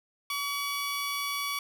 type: tone pair together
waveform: 15% pulse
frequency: 1135 / 2900 Hz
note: C#6 / F#7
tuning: +41 / -35 cents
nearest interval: octave + major third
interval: 1624 cents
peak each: -24 / -36 dBFS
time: 0.3-1.59 s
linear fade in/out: 2 ms
effects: none